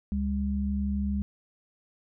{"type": "tone pair together", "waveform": "sine", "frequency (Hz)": [71.3, 201.7], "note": ["C#2", "G3"], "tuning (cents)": [49, 50], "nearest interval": "octave + tritone", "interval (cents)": 1801, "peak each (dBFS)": [-29, -28], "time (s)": [0.12, 1.22], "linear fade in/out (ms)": 0, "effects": []}